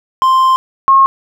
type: tone pair in turn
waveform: triangle / sine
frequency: 1046.5 / 1080.9 Hz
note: C6 / C#6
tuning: 0 / -44 cents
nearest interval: minor second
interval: 56 cents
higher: second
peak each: -5 / -4 dBFS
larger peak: second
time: 0.22-0.56 / 0.88-1.06 s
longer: first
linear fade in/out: 0 ms
effects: none